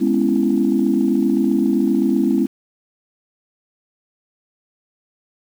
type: chord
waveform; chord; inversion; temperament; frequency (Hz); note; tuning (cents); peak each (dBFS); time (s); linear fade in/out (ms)
sine; C# minor seventh; second; just; 207.9 / 249.5 / 277.2 / 332.6; G#3 / B3 / C#4 / E4; +2 / +18 / 0 / +16; -19; 0-2.47; 20
effects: tanh soft clip ceiling -5 dBFS + 7-bit